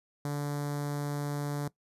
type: tone with notch filter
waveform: sawtooth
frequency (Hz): 145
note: D3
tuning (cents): -22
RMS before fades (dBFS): -33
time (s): 0.25-1.68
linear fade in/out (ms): 2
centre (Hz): 2700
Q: 0.84
effects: noise-tail reverb RT60 0.1 s tail -19 dB re dry + resampled to 32000 Hz